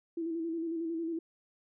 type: tone with vibrato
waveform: sine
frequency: 330.1 Hz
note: E4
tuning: 2 cents sharp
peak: -32 dBFS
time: 0.17-1.19 s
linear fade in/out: 5 ms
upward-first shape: square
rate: 11 Hz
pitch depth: 36 cents each way
effects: none